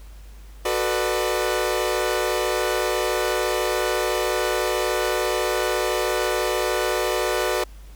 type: chord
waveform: sawtooth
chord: B minor seventh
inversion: second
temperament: equal with one note detuned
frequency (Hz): 370 / 440 / 493.9 / 600.7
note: F#4 / A4 / B4 / D5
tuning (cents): 0 / 0 / 0 / +39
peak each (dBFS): -22 / -24 / -22 / -23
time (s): 0.65-7.64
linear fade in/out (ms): 5
effects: added 50 Hz sine -39 dBFS peak until 7.95 s + pink hiss -53 dBFS RMS until 7.95 s